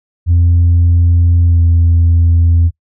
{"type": "tone with pitch glide", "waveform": "sine", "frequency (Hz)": [85.9, 84.28], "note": ["F2", "E2"], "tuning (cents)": [-28, 39], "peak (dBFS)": -4, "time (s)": [0.26, 2.71], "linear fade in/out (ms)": 50, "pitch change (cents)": -33, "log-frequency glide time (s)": [1.43, 1.61], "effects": ["noise-tail reverb RT60 0.1 s tail -23 dB re dry", "tanh soft clip ceiling -4 dBFS"]}